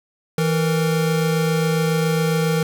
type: tone pair together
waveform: square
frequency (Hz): 163.13 / 462.1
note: E3 / A#4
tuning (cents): -18 / -15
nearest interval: octave + tritone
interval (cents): 1803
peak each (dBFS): -19 / -23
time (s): 0.38-2.63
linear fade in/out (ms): 2
effects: none